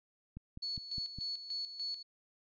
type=click train; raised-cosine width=5 ms; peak=-32 dBFS; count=5; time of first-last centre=0.37-1.186 s; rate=4.9 Hz
type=tone with tremolo; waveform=sine; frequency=4411 Hz; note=C#8; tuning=9 cents flat; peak=-35 dBFS; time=0.62-2.03 s; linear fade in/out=10 ms; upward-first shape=square; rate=3.4 Hz; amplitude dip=65%
effects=resampled to 11025 Hz